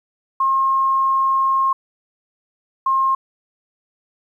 sine tone pair in turn, 1072 / 1067.4 Hz, C6 / C6, +42 / +34 cents, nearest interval unison, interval 8 cents, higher first, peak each -14 dBFS, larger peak neither, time 0.4-1.73 / 2.86-3.15 s, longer first, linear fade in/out 5 ms, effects 9-bit

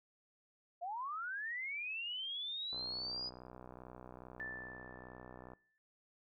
sine linear sweep, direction up, 665 to 4978 Hz, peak -39 dBFS, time 0.81-3.3 s, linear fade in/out 20 ms
click train, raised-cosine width 1 ms, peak -37 dBFS, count 176, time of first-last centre 2.73-5.534 s, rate 62.4 Hz
sine tone with exponential decay, 1762 Hz, A6, 2 cents sharp, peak -40 dBFS, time 4.4-5.78 s, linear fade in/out 0 ms, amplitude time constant 300 ms
effects noise-tail reverb RT60 0.4 s tail -23 dB re dry

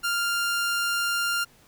sawtooth tone, 1396.9 Hz, F6, in tune, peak -20 dBFS, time 0.03-1.45 s, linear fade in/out 20 ms, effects pink hiss -57 dBFS RMS until 1.67 s

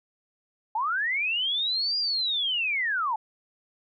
sine linear two-way sweep, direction up then down, 829 to 4877 to 829 Hz, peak -24 dBFS, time 0.75-3.16 s, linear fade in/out 5 ms, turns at 1.98 s, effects none

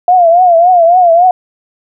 sine tone with vibrato, 698.5 Hz, F5, in tune, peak -3 dBFS, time 0.08-1.31 s, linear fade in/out 2 ms, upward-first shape triangle, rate 3.6 Hz, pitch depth 120 cents each way, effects none

